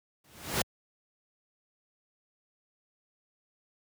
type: noise with exponential growth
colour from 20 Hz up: pink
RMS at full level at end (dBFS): -24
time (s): 0.24-0.62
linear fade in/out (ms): 5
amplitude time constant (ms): 81
effects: high-pass 80 Hz 12 dB/octave